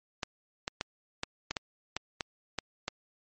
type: clicks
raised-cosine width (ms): 0.2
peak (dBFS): -14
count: 10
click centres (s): 0.232 / 0.679 / 0.811 / 1.234 / 1.51 / 1.568 / 1.966 / 2.208 / 2.587 / 2.881
effects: MP3 32 kbps